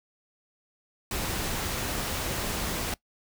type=noise; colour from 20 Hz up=pink; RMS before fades=-31 dBFS; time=1.11-2.94 s; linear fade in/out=2 ms; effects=noise-tail reverb RT60 0.1 s tail -21 dB re dry